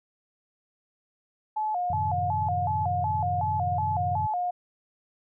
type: tone with vibrato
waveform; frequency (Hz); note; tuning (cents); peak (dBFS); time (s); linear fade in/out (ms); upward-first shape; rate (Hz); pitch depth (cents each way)
sine; 784; G5; 0; -25; 1.56-4.51; 10; square; 2.7; 160
type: chord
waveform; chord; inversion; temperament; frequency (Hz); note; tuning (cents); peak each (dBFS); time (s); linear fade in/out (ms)
sine; F# diminished seventh; none; equal; 92.5 / 110 / 130.81 / 155.56; F#2 / A2 / C3 / Eb3; 0 / 0 / 0 / 0; -31 / -37 / -37 / -37; 1.9-4.27; 5
effects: none